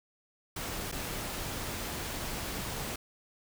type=noise with dropouts; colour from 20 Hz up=pink; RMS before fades=-37 dBFS; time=0.56-2.96 s; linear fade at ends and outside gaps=5 ms; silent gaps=0.916-0.923 s; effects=none